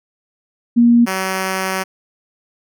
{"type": "tone pair in turn", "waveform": ["sine", "5% pulse"], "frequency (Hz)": [236.8, 189.31], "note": ["A#3", "F#3"], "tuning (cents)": [27, 40], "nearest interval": "major third", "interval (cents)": 387, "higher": "first", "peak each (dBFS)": -7, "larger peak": "neither", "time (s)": [[0.76, 1.06], [1.06, 1.84]], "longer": "second", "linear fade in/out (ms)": 20, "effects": []}